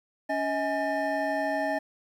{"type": "tone cluster", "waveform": "triangle", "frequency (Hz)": [281.1, 636, 831, 1790], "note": ["C#4", "D#5", "G#5", "A6"], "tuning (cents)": [24, 38, 1, 29], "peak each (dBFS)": [-31, -27, -30, -32], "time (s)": [0.29, 1.79], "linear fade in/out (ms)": 10, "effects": ["10-bit"]}